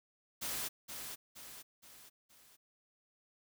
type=noise with echo; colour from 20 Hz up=white; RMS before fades=-39 dBFS; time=0.41-0.69 s; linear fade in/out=20 ms; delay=470 ms; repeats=4; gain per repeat=-6 dB; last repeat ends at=2.57 s; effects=none